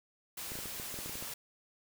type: noise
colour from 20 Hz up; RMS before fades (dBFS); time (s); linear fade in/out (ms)
white; -42; 0.37-1.34; 5
type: clicks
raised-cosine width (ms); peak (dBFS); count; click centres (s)
2; -32; 11; 0.519 / 0.555 / 0.589 / 0.657 / 0.799 / 0.942 / 0.989 / 1.06 / 1.095 / 1.155 / 1.225
effects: none